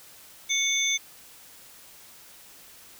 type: tone cluster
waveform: sine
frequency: 2216 / 3534 / 6220 Hz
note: C#7 / A7 / G8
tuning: -1 / +7 / -14 cents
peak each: -27 dBFS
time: 0.49-0.98 s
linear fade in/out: 20 ms
effects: white hiss -50 dBFS RMS until 2.99 s